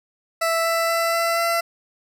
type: tone with pitch steps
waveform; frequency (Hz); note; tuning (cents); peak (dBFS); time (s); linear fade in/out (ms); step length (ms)
20% pulse; 660 / 663.8 / 667.7 / 671.5 / 675.4; E5 / E5 / E5 / E5 / E5; +2 / +12 / +22 / +32 / +42; -14; 0.41-1.61; 10; 240
effects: none